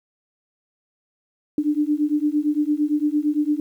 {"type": "beating tone pair", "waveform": "sine", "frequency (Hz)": [293.7, 302.5], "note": ["D4", "D#4"], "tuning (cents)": [0, -49], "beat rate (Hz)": 8.8, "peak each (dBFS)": -21, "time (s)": [1.58, 3.6], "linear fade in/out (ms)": 2, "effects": ["9-bit"]}